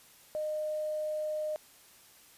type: tone with quantisation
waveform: sine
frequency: 613 Hz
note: D#5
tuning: 26 cents flat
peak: -31 dBFS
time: 0.35-1.56 s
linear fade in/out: 0 ms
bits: 10
effects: white hiss -58 dBFS RMS until 2.37 s + resampled to 32000 Hz